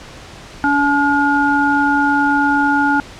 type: harmonic tone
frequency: 285.6 Hz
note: D4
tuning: 48 cents flat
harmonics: 1 / 3 / 5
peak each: -16 / -16 / -16 dBFS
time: 0.64-3 s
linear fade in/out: 0 ms
effects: pink hiss -36 dBFS RMS until 3.19 s + low-pass 6000 Hz 12 dB/octave